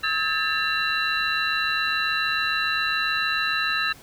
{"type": "tone cluster", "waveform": "sine", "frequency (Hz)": [1284, 1618, 1765, 2740, 3976], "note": ["E6", "G#6", "A6", "F7", "B7"], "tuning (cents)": [-46, -46, 5, -34, 11], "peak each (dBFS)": -28, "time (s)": [0.03, 3.93], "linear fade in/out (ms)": 10, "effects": ["pink hiss -48 dBFS RMS until 4.02 s"]}